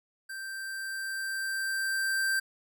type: tone with level ramp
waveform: square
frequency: 1568 Hz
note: G6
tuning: in tune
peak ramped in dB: -38 to -26 dBFS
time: 0.29-2.4 s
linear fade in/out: 10 ms
effects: none